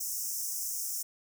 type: high-pass noise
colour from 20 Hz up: pink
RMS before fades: -35 dBFS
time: 0-1.03 s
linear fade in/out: 10 ms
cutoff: 5400 Hz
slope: 96 dB/octave
effects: none